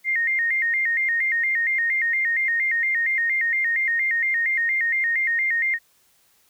sine tone with vibrato, 1975.5 Hz, B6, in tune, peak -19 dBFS, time 0.04-5.79 s, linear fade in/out 50 ms, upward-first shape square, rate 4.3 Hz, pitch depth 110 cents each way, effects white hiss -61 dBFS RMS until 6.49 s

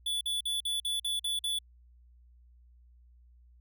square tone bursts, 3451 Hz, A7, 34 cents flat, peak -30 dBFS, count 8, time 0.06-1.589 s, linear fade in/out 5 ms, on 150 ms, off 47 ms, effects added 60 Hz sine -56 dBFS peak until 3.6 s

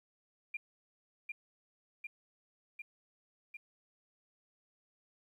sine tone with echo, 2396 Hz, D7, 34 cents sharp, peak -36 dBFS, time 0.54-0.57 s, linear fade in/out 5 ms, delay 750 ms, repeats 4, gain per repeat -2 dB, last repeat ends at 3.57 s, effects 12-bit

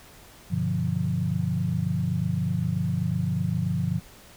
sine chord, G dominant seventh, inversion none, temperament equal, 98 / 123.47 / 146.83 / 174.61 Hz, G2 / B2 / D3 / F3, 0 / 0 / 0 / 0 cents, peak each -30 / -30 / -29 / -27 dBFS, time 0.5-4 s, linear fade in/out 20 ms, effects pink hiss -50 dBFS RMS until 4.36 s

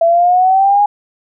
sine exponential sweep, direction up, 663 to 830.6 Hz, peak -7 dBFS, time 0.01-0.86 s, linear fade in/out 5 ms, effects none

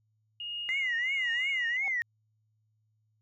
sine tone with tremolo, 2856 Hz, F7, 38 cents sharp, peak -33 dBFS, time 0.4-1.77 s, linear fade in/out 2 ms, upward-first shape triangle, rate 1.3 Hz, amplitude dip 60%
sine tone with vibrato, 2016 Hz, B6, 35 cents sharp, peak -27 dBFS, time 0.69-2.02 s, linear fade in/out 0 ms, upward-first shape triangle, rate 2.8 Hz, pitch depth 180 cents each way
sine tone with exponential growth, 783 Hz, G5, 2 cents flat, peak -35 dBFS, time 1.76-1.88 s, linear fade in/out 0 ms, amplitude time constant 24 ms
effects tanh soft clip ceiling -21 dBFS + added 108 Hz sine -70 dBFS peak until 3.21 s

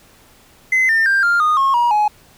triangle tone with pitch steps, 2047 / 1802.7 / 1587.6 / 1398.1 / 1231.3 / 1084.4 / 955 / 841 Hz, C7 / A6 / G6 / F6 / D#6 / C#6 / A#5 / G#5, -38 / +42 / +22 / +1 / -18 / -38 / +42 / +22 cents, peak -9 dBFS, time 0.72-2.08 s, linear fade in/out 5 ms, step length 170 ms, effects tanh soft clip ceiling -7 dBFS + pink hiss -49 dBFS RMS until 2.37 s

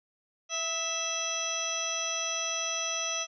harmonic tone with a mistuned harmonic, 659.3 Hz, E5, in tune, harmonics 1 / 2 / 3 / 4 / 5 / 6 / 8 / 9, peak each -39 / -39 / -45 / -37 / -37 / -44 / -42 / -33 dBFS, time 0.49-3.27 s, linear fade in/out 50 ms, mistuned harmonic 2, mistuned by -38 cents, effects none

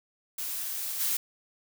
blue noise with level steps, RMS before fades -34 / -28 dBFS, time 0.38-1.17 s, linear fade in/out 5 ms, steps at 0.99 s, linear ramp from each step 20 ms, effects none

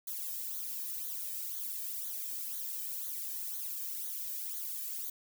violet noise with flanger, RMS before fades -39 dBFS, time 0.07-5.1 s, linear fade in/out 5 ms, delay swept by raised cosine 0.38 to 1.48 ms, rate 2 Hz, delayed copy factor -0.95, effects none

